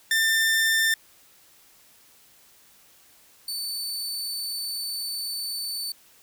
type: tone pair in turn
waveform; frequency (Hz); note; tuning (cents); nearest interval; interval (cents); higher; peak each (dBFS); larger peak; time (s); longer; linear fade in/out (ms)
sawtooth; 1792 / 4516; A6 / C#8; +31 / +31; octave + major third; 1600; second; -16 / -26; first; 0.11-0.94 / 3.48-5.92; second; 2
effects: white hiss -56 dBFS RMS until 6.22 s